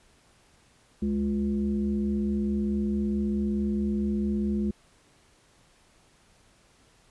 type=tone with frequency modulation; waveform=sine; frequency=209.2 Hz; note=G#3; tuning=13 cents sharp; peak=-24 dBFS; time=1.02-4.71 s; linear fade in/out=5 ms; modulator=141 Hz; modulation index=0.69; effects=pink hiss -61 dBFS RMS until 7.1 s + resampled to 24000 Hz